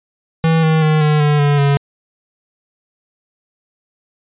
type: tone with pitch steps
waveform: square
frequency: 162.3 / 158.59 / 154.97 / 151.43 / 147.97 / 144.59 / 141.29 Hz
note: E3 / D#3 / D#3 / D#3 / D3 / D3 / C#3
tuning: -27 / +33 / -7 / -47 / +13 / -27 / +33 cents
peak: -11 dBFS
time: 0.44-1.77 s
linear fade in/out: 0 ms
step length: 190 ms
effects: resampled to 8000 Hz